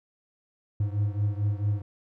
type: beating tone pair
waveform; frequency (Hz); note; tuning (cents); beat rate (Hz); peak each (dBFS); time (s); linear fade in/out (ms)
triangle; 101.6 / 106.1; G#2 / G#2; -38 / +38; 4.5; -24 / -27; 0.8-1.82; 5
effects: none

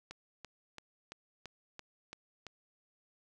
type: click train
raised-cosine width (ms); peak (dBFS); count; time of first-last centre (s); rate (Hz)
0.2; -28; 8; 0.11-2.467; 2.97
effects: none

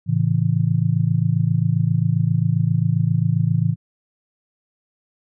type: chord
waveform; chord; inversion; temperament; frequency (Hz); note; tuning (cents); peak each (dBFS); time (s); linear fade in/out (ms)
sine; A major; none; just; 110 / 137.5 / 165; A2 / C#3 / E3; 0 / -14 / +2; -20; 0.06-3.76; 50
effects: none

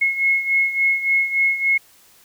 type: beating tone pair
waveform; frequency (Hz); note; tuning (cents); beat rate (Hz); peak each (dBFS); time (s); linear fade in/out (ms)
sine; 2171 / 2174.5; C#7 / C#7; -37 / -34; 3.5; -17 / -22; 0.01-1.78; 10
effects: white hiss -52 dBFS RMS until 2.24 s

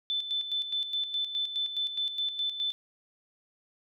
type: tone with tremolo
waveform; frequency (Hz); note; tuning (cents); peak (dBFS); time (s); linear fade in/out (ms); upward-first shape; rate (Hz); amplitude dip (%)
sine; 3520; A7; 0; -27; 0.1-2.72; 0; square; 4.8; 60
effects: none

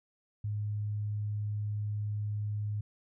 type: tone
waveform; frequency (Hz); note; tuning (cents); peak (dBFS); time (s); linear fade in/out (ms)
sine; 104.6; G#2; +13; -31; 0.44-2.81; 5
effects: none

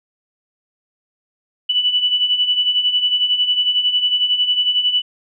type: beating tone pair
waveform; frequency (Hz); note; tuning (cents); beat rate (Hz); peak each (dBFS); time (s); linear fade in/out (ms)
sine; 2960 / 2971; F#7 / F#7; 0 / +6; 11; -21 / -15; 1.69-5.02; 10
effects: none

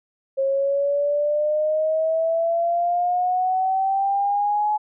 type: exponential sweep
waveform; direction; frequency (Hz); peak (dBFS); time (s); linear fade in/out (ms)
sine; up; 538 to 850; -18; 0.37-4.78; 20
effects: none

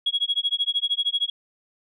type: tone with tremolo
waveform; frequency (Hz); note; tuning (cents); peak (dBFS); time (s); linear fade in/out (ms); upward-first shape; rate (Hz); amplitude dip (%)
sine; 3322; G#7; 0; -17; 0.06-1.3; 5; sine; 13; 100
effects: tanh soft clip ceiling -13 dBFS

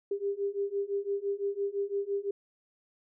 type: beating tone pair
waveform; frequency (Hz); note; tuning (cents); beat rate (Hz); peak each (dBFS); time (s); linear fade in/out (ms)
sine; 397.1 / 403; G4 / G4; +22 / +48; 5.9; -33 / -32; 0.11-2.31; 5
effects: none

